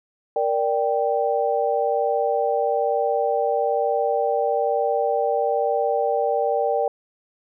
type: chord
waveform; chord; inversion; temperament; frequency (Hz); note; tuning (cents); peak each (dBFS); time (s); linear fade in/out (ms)
sine; G minor; first; equal; 466.2 / 587.3 / 784; Bb4 / D5 / G5; 0 / 0 / 0; -23; 0.36-6.88; 2
effects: none